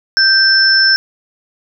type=tone pair together; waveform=sine; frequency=1568 / 5320 Hz; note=G6 / E8; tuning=0 / +15 cents; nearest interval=octave + major sixth; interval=2115 cents; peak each=-10 dBFS; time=0.17-0.96 s; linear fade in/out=0 ms; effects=none